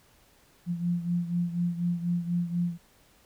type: beating tone pair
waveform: sine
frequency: 172.8 / 176.9 Hz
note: F3 / F3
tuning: -18 / +23 cents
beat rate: 4.1 Hz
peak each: -27 / -32 dBFS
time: 0.66-2.78 s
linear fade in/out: 50 ms
effects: pink hiss -61 dBFS RMS until 3.25 s